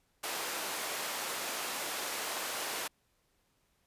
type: high-pass noise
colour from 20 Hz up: pink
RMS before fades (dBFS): -37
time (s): 0.23-2.88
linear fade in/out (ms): 10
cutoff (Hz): 520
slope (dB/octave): 12
effects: pink hiss -74 dBFS RMS until 3.86 s + resampled to 32000 Hz